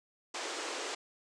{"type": "band-pass noise", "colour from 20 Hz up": "pink", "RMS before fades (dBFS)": -39, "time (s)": [0.34, 0.95], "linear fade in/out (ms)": 5, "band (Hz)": [320, 8300], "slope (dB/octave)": 48, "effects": []}